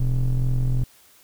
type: ring-modulated tone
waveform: triangle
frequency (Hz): 73.42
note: D2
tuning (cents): 0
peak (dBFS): -13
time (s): 0-0.84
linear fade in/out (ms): 5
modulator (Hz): 52
effects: white hiss -54 dBFS RMS until 1.23 s